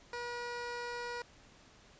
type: tone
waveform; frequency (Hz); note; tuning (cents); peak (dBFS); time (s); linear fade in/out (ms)
15% pulse; 481.2; B4; -45; -32; 0.13-1.22; 2
effects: pink hiss -60 dBFS RMS until 1.99 s + resampled to 16000 Hz